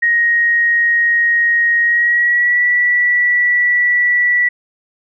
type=tone with pitch glide; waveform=sine; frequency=1877 to 1953.3 Hz; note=A#6 to B6; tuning=+11 to -20 cents; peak=-10 dBFS; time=0.02-4.49 s; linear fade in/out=10 ms; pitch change=+69 cents; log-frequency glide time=1.81-2.64 s; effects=none